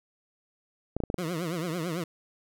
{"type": "clicks", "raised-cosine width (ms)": 2, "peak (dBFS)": -16, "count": 5, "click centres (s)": [0.966, 1.003, 1.037, 1.101, 1.143]}
{"type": "tone with vibrato", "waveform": "20% pulse", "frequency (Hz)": 168.7, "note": "E3", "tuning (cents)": 40, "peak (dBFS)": -25, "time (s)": [1.18, 2.04], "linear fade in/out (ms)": 5, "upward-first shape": "triangle", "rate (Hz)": 9, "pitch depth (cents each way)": 180}
{"effects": []}